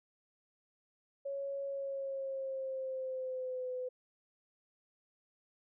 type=tone with pitch glide; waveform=sine; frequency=554.4 to 505.5 Hz; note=C#5 to B4; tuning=0 to +40 cents; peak=-36 dBFS; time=1.25-3.89 s; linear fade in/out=10 ms; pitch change=-160 cents; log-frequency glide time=1.66-3.71 s; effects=none